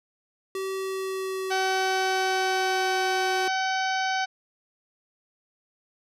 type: tone with pitch glide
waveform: square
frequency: 383.5 to 370.7 Hz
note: G4 to F#4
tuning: -38 to +3 cents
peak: -29 dBFS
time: 0.55-3.48 s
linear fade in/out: 2 ms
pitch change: -59 cents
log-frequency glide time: 0.72-2.95 s
type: harmonic tone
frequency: 760 Hz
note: F#5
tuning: 46 cents sharp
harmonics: 1 / 2 / 3 / 4 / 5 / 6 / 7 / 8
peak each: -26 / -29 / -35 / -37 / -40 / -39 / -41 / -41 dBFS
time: 1.5-4.26 s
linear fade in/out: 20 ms
effects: resampled to 32000 Hz